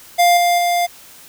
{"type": "tone with level steps", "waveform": "square", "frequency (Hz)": 700, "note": "F5", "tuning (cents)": 4, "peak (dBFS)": [-10, -13, -15], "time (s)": [0.18, 0.87], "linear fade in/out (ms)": 20, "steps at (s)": [0.37, 0.58], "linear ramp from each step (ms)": 2, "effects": ["white hiss -42 dBFS RMS until 1.28 s"]}